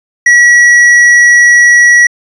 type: tone with hard clipping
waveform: sine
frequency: 1928 Hz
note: B6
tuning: 42 cents flat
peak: -3 dBFS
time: 0.26-2.07 s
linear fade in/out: 5 ms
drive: 6 dB
effects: resampled to 22050 Hz